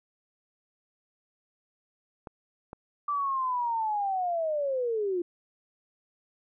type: clicks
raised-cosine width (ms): 1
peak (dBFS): -26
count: 2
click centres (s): 2.272 / 2.731
type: linear sweep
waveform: sine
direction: down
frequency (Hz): 1174.7 to 340.4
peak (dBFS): -26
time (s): 3.08-5.22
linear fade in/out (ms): 5
effects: none